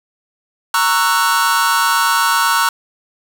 45% pulse chord, F# dominant seventh, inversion first, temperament just, 925 / 1110 / 1332 / 1480 Hz, A#5 / C#6 / E6 / F#6, -14 / +2 / +18 / 0 cents, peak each -18 dBFS, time 0.74-2.69 s, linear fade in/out 2 ms, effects none

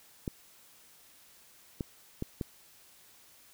clicks, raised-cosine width 3 ms, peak -20 dBFS, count 4, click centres 0.278 / 1.808 / 2.224 / 2.412 s, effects white hiss -59 dBFS RMS until 3.53 s

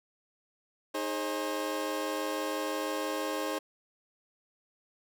25% pulse chord, Ab major, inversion second, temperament equal with one note detuned, 311.1 / 415.3 / 536.1 Hz, Eb4 / Ab4 / C5, 0 / 0 / +42 cents, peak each -32 / -34 / -31 dBFS, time 0.94-3.59 s, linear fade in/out 10 ms, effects none

